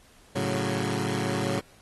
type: chord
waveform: 15% pulse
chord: F# minor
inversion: first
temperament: equal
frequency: 110 / 138.59 / 185 Hz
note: A2 / C#3 / F#3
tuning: 0 / 0 / 0 cents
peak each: -24 dBFS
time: 0.35-1.6 s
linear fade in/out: 10 ms
effects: pink hiss -57 dBFS RMS until 1.81 s + AAC 32 kbps